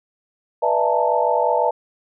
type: tone cluster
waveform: sine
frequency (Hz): 490.1 / 598 / 666 / 861 / 907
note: B4 / D5 / E5 / A5 / A#5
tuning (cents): -13 / +31 / +18 / -38 / -48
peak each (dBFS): -22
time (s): 0.62-1.71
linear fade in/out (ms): 10
effects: none